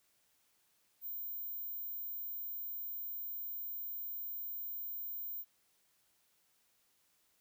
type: tone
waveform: sine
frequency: 15160 Hz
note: A#9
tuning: 28 cents sharp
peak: -39 dBFS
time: 1.01-5.45 s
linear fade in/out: 50 ms
effects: white hiss -74 dBFS RMS until 7.4 s